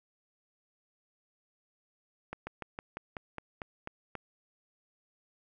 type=slowing click train; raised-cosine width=0.5 ms; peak=-23 dBFS; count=10; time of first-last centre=2.33-4.153 s; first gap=140 ms; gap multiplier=1.09; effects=none